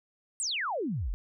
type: exponential sweep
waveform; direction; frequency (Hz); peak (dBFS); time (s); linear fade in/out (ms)
sine; down; 8870 to 36.71; -29; 0.4-1.14; 0
effects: none